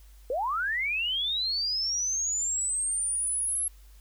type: linear sweep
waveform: sine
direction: up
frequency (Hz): 466.2 to 11175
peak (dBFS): -26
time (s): 0.3-3.68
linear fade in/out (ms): 2
effects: added 50 Hz sine -49 dBFS peak until 4 s + white hiss -62 dBFS RMS until 4 s